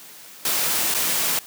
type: noise with dropouts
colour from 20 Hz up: white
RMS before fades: -22 dBFS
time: 0.45-1.39 s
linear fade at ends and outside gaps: 2 ms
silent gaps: 0.941-0.946 s
effects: white hiss -43 dBFS RMS until 1.46 s + high-pass 150 Hz 12 dB/octave